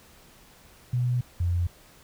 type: tone pair in turn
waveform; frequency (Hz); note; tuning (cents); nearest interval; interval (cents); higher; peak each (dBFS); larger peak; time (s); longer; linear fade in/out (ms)
sine; 123.47 / 87.31; B2 / F2; 0 / 0; tritone; 600; first; -22; neither; 0.93-1.21 / 1.4-1.67; first; 5
effects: pink hiss -54 dBFS RMS until 2.03 s